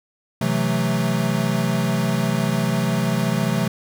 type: chord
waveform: square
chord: F# half-diminished seventh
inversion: second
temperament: equal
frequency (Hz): 130.81 / 164.81 / 185 / 220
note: C3 / E3 / F#3 / A3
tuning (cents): 0 / 0 / 0 / 0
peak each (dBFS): -25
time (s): 0.41-3.68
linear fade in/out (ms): 5
effects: none